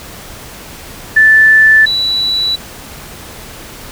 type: tone pair in turn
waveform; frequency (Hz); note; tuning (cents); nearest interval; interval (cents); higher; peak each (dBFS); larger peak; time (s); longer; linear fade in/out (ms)
sine; 1757 / 3944; A6 / B7; -3 / -3; octave + major second; 1400; second; -3 / -11; first; 1.16-1.86 / 1.86-2.56; neither; 10
effects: pink hiss -31 dBFS RMS until 3.91 s